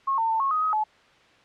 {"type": "tone with pitch steps", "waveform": "sine", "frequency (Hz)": [1086, 904, 893, 1093, 1252, 1265, 859], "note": ["C#6", "A5", "A5", "C#6", "D#6", "D#6", "A5"], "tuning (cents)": [-36, 47, 25, -25, 10, 28, -42], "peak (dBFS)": -21, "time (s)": [0.07, 0.84], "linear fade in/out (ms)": 10, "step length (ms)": 110, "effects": ["white hiss -56 dBFS RMS until 1.44 s", "low-pass 3000 Hz 12 dB/octave"]}